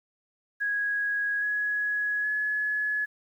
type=tone with pitch steps; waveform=sine; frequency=1657 / 1678.2 / 1699.7 Hz; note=G#6 / G#6 / G#6; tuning=-4 / +18 / +40 cents; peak=-25 dBFS; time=0.6-3.06 s; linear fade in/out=20 ms; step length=820 ms; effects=10-bit